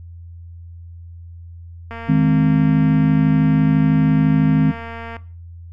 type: click train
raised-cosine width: 0.5 ms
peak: -18 dBFS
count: 750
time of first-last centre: 1.91-5.167 s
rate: 230 Hz
type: chord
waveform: sine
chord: Ab major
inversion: second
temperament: equal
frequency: 155.56 / 207.7 / 261.6 Hz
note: Eb3 / Ab3 / C4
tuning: 0 / 0 / 0 cents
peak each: -14 / -19 / -16 dBFS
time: 2.08-4.72 s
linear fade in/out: 20 ms
effects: noise-tail reverb RT60 0.4 s tail -18 dB re dry + added 85 Hz sine -34 dBFS peak until 5.72 s